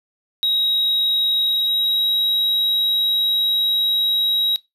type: tone with pitch glide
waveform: triangle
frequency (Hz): 3813 to 3835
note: A#7 to A#7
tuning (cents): +38 to +48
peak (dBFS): -15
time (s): 0.43-4.56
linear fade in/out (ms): 0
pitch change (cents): +10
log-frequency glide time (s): 1.41-2.05
effects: noise-tail reverb RT60 0.2 s tail -20 dB re dry